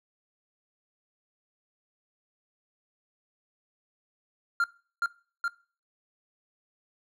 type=tone with echo; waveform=triangle; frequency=1393 Hz; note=F6; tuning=5 cents flat; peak=-20 dBFS; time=4.6-4.64 s; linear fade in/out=2 ms; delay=420 ms; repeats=2; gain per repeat=-2 dB; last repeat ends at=5.48 s; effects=noise-tail reverb RT60 0.4 s tail -21 dB re dry